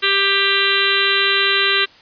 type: harmonic tone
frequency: 394.7 Hz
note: G4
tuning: 12 cents sharp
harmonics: 1 / 3 / 4 / 5 / 6 / 7 / 8 / 9 / 10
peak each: -24 / -24 / -21 / -22 / -25 / -21 / -22 / -25 / -21 dBFS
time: 0.02-1.86 s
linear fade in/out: 20 ms
effects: white hiss -46 dBFS RMS until 2.01 s + resampled to 11025 Hz